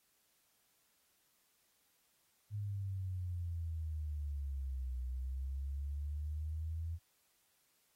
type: exponential two-way sweep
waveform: sine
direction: down then up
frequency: 105.1 to 62.3 to 83.6 Hz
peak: -37 dBFS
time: 2.5-6.99 s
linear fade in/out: 50 ms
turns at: 4.99 s
effects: white hiss -75 dBFS RMS until 7.95 s + AAC 48 kbps